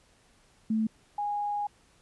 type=tone pair in turn; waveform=sine; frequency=219.8 / 823.9 Hz; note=A3 / G#5; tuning=-2 / -14 cents; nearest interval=octave + major seventh; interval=2288 cents; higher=second; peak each=-24 / -28 dBFS; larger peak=first; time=0.7-0.87 / 1.18-1.67 s; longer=second; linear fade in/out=5 ms; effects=pink hiss -63 dBFS RMS until 2.01 s + resampled to 24000 Hz